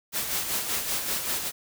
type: noise with tremolo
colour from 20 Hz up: white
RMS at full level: -27 dBFS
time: 0.12-1.52 s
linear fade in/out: 50 ms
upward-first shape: sine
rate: 5.2 Hz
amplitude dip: 50%
effects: none